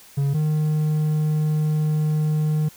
triangle tone pair in turn, 140 / 153.35 Hz, C#3 / D#3, +18 / -25 cents, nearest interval major second, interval 157 cents, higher second, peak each -16 dBFS, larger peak neither, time 0.17-0.34 / 0.34-2.69 s, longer second, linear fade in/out 10 ms, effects white hiss -48 dBFS RMS until 2.76 s

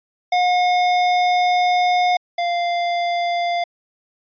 square tone pair in turn, 720 / 695.3 Hz, F#5 / F5, -47 / -8 cents, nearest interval minor second, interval 61 cents, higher first, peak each -15 / -19 dBFS, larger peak first, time 0.32-2.17 / 2.38-3.64 s, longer first, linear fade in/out 5 ms, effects resampled to 11025 Hz

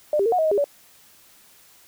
sine tone with pitch steps, 601 / 396.1 / 457.9 / 728 / 636 / 626 / 406.3 / 572 Hz, D5 / G4 / A#4 / F#5 / D#5 / D#5 / G#4 / D5, +40 / +18 / -31 / -28 / +38 / +10 / -38 / -46 cents, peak -17 dBFS, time 0.13-0.642 s, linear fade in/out 2 ms, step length 64 ms, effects white hiss -53 dBFS RMS until 1.87 s

